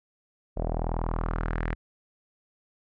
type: tone with low-pass filter sweep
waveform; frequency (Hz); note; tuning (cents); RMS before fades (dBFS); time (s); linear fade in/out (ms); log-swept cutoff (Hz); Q
sawtooth; 40.62; E1; -25; -29; 0.56-1.75; 20; 620 to 2000; 2.9
effects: none